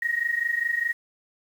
sine tone pair together, 1864.7 / 1889.6 Hz, A#6 / A#6, 0 / +23 cents, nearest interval unison, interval 23 cents, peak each -27 / -25 dBFS, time 0.02-0.93 s, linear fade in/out 5 ms, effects 8-bit

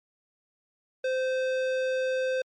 sine tone with tanh clipping, 518 Hz, C5, 17 cents flat, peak -27 dBFS, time 1.04-2.42 s, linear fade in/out 5 ms, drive 16 dB, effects MP3 64 kbps

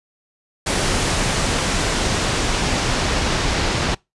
pink noise with low-pass filter sweep, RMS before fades -20 dBFS, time 0.66-3.95 s, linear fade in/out 10 ms, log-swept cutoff 9600 to 5500 Hz, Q 0.84, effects noise-tail reverb RT60 0.2 s tail -24 dB re dry + resampled to 24000 Hz

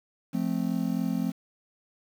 triangle chord, F major, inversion none, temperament just, 174.61 / 218.3 / 261.9 Hz, F3 / A3 / C4, 0 / -13 / +2 cents, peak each -28 dBFS, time 0.33-1.32 s, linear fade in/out 20 ms, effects 8-bit

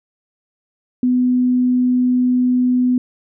sine tone, 250 Hz, B3, 21 cents sharp, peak -12 dBFS, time 1.03-2.98 s, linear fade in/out 2 ms, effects none

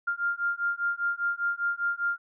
sine beating tone pair, 1396.9 / 1401.9 Hz, F6 / F6, 0 / +6 cents, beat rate 5 Hz, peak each -29 dBFS, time 0.07-2.18 s, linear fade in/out 10 ms, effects none

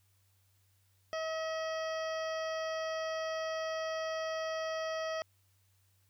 harmonic tone with a mistuned harmonic, 640 Hz, D#5, 49 cents sharp, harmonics 1 / 2 / 3 / 4 / 5 / 7 / 8 / 9, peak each -35 / -42 / -44 / -51 / -49 / -53 / -52 / -54 dBFS, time 1.13-5.22 s, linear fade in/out 0 ms, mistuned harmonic 7, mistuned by +49 cents, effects added 96 Hz sine -69 dBFS peak until 6.09 s + white hiss -74 dBFS RMS until 6.09 s

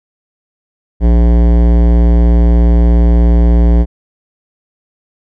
sine tone with hard clipping, 58.4 Hz, A#1, 4 cents sharp, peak -7 dBFS, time 1-3.86 s, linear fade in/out 50 ms, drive 17 dB, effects none

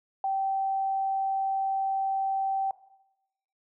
sine tone, 776 Hz, G5, 18 cents flat, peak -25 dBFS, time 0.24-2.71 s, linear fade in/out 2 ms, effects noise-tail reverb RT60 0.9 s tail -17 dB re dry

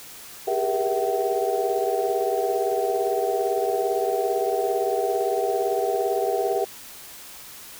sine tone cluster, 391.7 / 409.4 / 474.4 / 660 / 760 Hz, G4 / G#4 / A#4 / E5 / F#5, -1 / -25 / +30 / +2 / +46 cents, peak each -27 dBFS, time 0.47-6.65 s, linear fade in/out 10 ms, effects tanh soft clip ceiling -10 dBFS + white hiss -42 dBFS RMS until 7.79 s

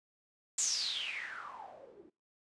blue noise with low-pass filter sweep, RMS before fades -39 dBFS, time 0.58-2.1 s, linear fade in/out 5 ms, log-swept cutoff 7500 to 310 Hz, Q 8.5, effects noise-tail reverb RT60 0.3 s tail -26 dB re dry + resampled to 22050 Hz

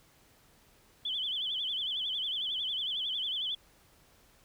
sine tone with vibrato, 3243 Hz, G#7, 42 cents flat, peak -31 dBFS, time 1.05-3.55 s, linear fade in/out 5 ms, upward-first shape sine, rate 11 Hz, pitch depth 140 cents each way, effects pink hiss -63 dBFS RMS until 4.44 s

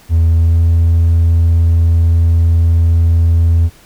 triangle tone with pitch glide, 82.41 to 83.56 Hz, E2 to E2, 0 to +24 cents, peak -4 dBFS, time 0.09-3.7 s, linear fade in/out 50 ms, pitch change +24 cents, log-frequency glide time 0.35-0.59 s, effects tanh soft clip ceiling -2 dBFS + pink hiss -44 dBFS RMS until 3.85 s

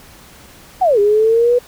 sine linear two-way sweep, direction down then up, 784 to 402.3 to 494.2 Hz, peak -9 dBFS, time 0.81-1.59 s, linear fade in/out 10 ms, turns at 0.99 s, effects pink hiss -42 dBFS RMS until 1.67 s

